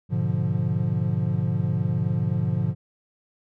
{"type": "chord", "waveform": "triangle", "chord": "G# diminished seventh", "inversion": "none", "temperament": "equal with one note detuned", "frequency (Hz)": [103.83, 123.04, 146.83, 174.61], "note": ["G#2", "B2", "D3", "F3"], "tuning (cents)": [0, -6, 0, 0], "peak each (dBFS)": -25, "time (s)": [0.09, 2.75], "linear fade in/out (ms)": 50, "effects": []}